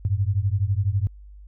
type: beating tone pair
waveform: sine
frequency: 94 / 106 Hz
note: F#2 / G#2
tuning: +28 / +36 cents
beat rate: 12 Hz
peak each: -22 / -23 dBFS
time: 0.05-1.07 s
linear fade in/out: 0 ms
effects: added 50 Hz sine -41 dBFS peak until 1.47 s